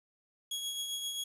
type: tone with tremolo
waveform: sawtooth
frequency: 3324 Hz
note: G#7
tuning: 1 cent sharp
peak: -30 dBFS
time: 0.51-1.24 s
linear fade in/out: 5 ms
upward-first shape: triangle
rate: 7.6 Hz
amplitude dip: 45%
effects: resampled to 32000 Hz + 10-bit